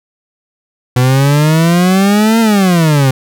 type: exponential two-way sweep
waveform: 40% pulse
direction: up then down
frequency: 123.47 to 230.3 to 129 Hz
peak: -6 dBFS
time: 0.96-3.11 s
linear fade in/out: 5 ms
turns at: 2.4 s
effects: none